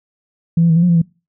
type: tone with pitch steps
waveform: sine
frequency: 166.7 / 168.6 / 161.3 / 169.5 / 178.1 / 170.1 / 166 Hz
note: E3 / E3 / E3 / E3 / F3 / F3 / E3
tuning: +20 / +39 / -37 / +49 / +34 / -45 / +12 cents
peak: -8 dBFS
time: 0.57-1.018 s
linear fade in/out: 5 ms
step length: 64 ms
effects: noise-tail reverb RT60 0.3 s tail -24 dB re dry + tanh soft clip ceiling -4 dBFS